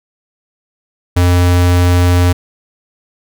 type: tone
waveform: square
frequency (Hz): 88.7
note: F2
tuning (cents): +27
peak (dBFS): -8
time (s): 1.16-2.33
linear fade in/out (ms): 10
effects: none